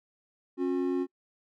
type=tone pair together; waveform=triangle; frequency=271.7 / 360.3 Hz; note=C#4 / F#4; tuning=-35 / -46 cents; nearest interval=perfect fourth; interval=489 cents; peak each=-27 dBFS; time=0.57-1.07 s; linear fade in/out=50 ms; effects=noise-tail reverb RT60 0.1 s tail -26 dB re dry